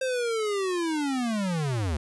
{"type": "linear sweep", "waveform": "square", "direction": "down", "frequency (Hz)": [529, 69.3], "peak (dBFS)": -26, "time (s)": [0.01, 1.97], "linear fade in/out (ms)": 5, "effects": ["resampled to 24000 Hz", "11-bit"]}